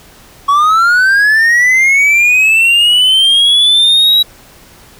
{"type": "linear sweep", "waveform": "triangle", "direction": "up", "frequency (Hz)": [1108.7, 3892], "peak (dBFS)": -4, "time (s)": [0.48, 4.23], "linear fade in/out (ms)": 10, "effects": ["pink hiss -40 dBFS RMS until 4.99 s"]}